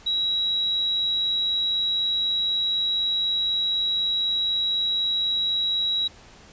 sine tone, 3872 Hz, B7, 35 cents flat, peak -21 dBFS, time 0.06-6.08 s, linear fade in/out 10 ms, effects pink hiss -49 dBFS RMS until 6.52 s + resampled to 16000 Hz

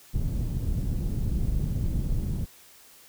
pink low-pass noise, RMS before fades -27 dBFS, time 0.13-2.46 s, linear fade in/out 20 ms, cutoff 160 Hz, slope 12 dB/octave, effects white hiss -53 dBFS RMS until 3.08 s

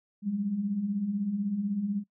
sine beating tone pair, 188.3 / 204.3 Hz, F#3 / G#3, +31 / -28 cents, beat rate 16 Hz, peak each -36 / -28 dBFS, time 0.22-2.04 s, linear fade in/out 50 ms, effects noise-tail reverb RT60 0.1 s tail -22 dB re dry

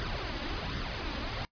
pink noise with flanger, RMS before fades -35 dBFS, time 0-1.45 s, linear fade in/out 0 ms, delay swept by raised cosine 0.58 to 3.58 ms, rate 1.3 Hz, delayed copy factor +0.5, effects noise-tail reverb RT60 0.1 s tail -22 dB re dry + resampled to 11025 Hz

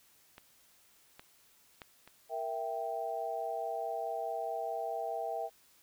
clicks, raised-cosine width 0.3 ms, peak -33 / -32 / -29 / -36 dBFS, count 4, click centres 0.381 / 1.195 / 1.818 / 2.076 s
sine chord, E diminished, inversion second, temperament equal, 466.2 / 659.3 / 784 Hz, Bb4 / E5 / G5, 0 / 0 / 0 cents, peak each -41 / -37 / -38 dBFS, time 2.29-5.5 s, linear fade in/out 50 ms
effects white hiss -65 dBFS RMS until 5.82 s

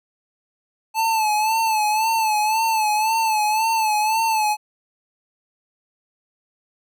square tone with vibrato, 873 Hz, A5, 14 cents flat, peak -18 dBFS, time 0.94-4.57 s, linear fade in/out 50 ms, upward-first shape sine, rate 1.9 Hz, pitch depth 61 cents each way, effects none

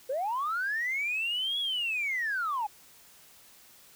sine linear two-way sweep, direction up then down, 491.2 to 3384 to 802 Hz, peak -27 dBFS, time 0.09-2.67 s, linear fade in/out 10 ms, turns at 1.59 s, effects tanh soft clip ceiling -24 dBFS + white hiss -56 dBFS RMS until 3.95 s

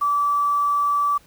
sine tone with quantisation, 1156 Hz, D6, 28 cents flat, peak -17 dBFS, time 0.01-1.18 s, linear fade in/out 10 ms, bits 7, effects pink hiss -54 dBFS RMS until 1.26 s

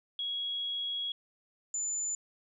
sine tone pair in turn, 3322 / 7039 Hz, G#7 / A8, 0 / 0 cents, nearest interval octave + minor second, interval 1300 cents, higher second, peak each -32 / -31 dBFS, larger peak second, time 0.19-1.12 / 1.74-2.15 s, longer first, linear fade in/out 2 ms, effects 12-bit

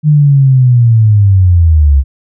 sine linear sweep, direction down, 153.3 to 66 Hz, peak -3 dBFS, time 0.03-2.04 s, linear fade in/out 50 ms, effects none

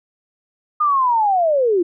sine linear sweep, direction down, 1232 to 329.6 Hz, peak -13 dBFS, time 0.8-1.83 s, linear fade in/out 10 ms, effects none

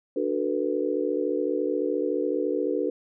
sine chord, B minor seventh, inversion first, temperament just, 296.3 / 370.4 / 444.5 / 493.9 Hz, D4 / F#4 / A4 / B4, +15 / +2 / +18 / 0 cents, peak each -29 dBFS, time 0.16-2.9 s, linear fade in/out 5 ms, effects none

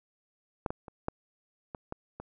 clicks, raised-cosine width 1 ms, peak -16 / -19 / -30 / -16 / -24 / -22 / -26 dBFS, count 7, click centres 0.662 / 0.705 / 0.882 / 1.084 / 1.748 / 1.924 / 2.2 s, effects none

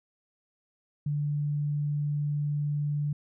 sine tone, 146.7 Hz, D3, 2 cents flat, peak -26 dBFS, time 1.06-3.13 s, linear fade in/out 5 ms, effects none

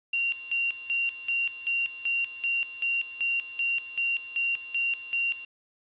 sine tone with tremolo, 2762 Hz, F7, 20 cents flat, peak -24 dBFS, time 0.13-5.45 s, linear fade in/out 5 ms, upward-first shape square, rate 2.6 Hz, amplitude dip 80%, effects resampled to 8000 Hz + 9-bit

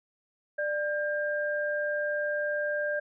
sine tone pair together, 592.8 / 1600 Hz, D5 / G6, +16 / +35 cents, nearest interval octave + perfect fourth, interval 1719 cents, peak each -29 / -31 dBFS, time 0.58-3 s, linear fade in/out 10 ms, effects none

